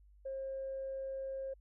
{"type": "tone", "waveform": "sine", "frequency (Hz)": 536, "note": "C5", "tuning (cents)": 42, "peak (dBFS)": -37, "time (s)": [0.25, 1.54], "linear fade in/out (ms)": 10, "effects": ["tanh soft clip ceiling -33 dBFS", "added 50 Hz sine -59 dBFS peak until 1.6 s"]}